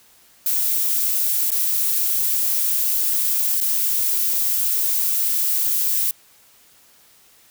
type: noise with dropouts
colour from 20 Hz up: violet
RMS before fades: -20 dBFS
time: 0.46-6.11 s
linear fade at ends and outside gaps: 2 ms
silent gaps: 1.505-1.517 / 3.604-3.611 s
effects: white hiss -53 dBFS RMS until 7.5 s